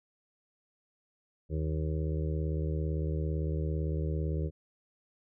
harmonic tone, 77.78 Hz, D#2, in tune, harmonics 1 / 2 / 4 / 5 / 6 / 7, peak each -31 / -34 / -42 / -41 / -43 / -46 dBFS, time 1.49-4.51 s, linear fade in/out 50 ms, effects none

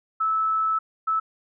sine tone bursts at uneven times, 1307 Hz, E6, 15 cents flat, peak -20 dBFS, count 2, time 0.2-0.79 / 1.07-1.2 s, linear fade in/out 10 ms, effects none

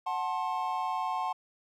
triangle chord, F# diminished, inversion none, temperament equal with one note detuned, 740 / 880 / 1061.7 Hz, F#5 / A5 / C6, 0 / 0 / +25 cents, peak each -32 dBFS, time 0.06-1.33 s, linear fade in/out 10 ms, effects none

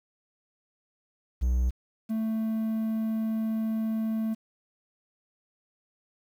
triangle tone pair in turn, 62 / 221.3 Hz, B1 / A3, +7 / +10 cents, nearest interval octave + minor seventh, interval 2203 cents, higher second, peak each -20 / -24 dBFS, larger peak first, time 1.41-1.71 / 2.09-4.35 s, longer second, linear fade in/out 20 ms, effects 9-bit

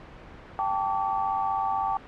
sine chord, G suspended second, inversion none, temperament equal with one note detuned, 784 / 880 / 1151.1 Hz, G5 / A5 / D6, 0 / 0 / -35 cents, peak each -27 / -29 / -30 dBFS, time 0.59-1.97 s, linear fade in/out 0 ms, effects pink hiss -45 dBFS RMS until 2.07 s + low-pass 2000 Hz 12 dB/octave

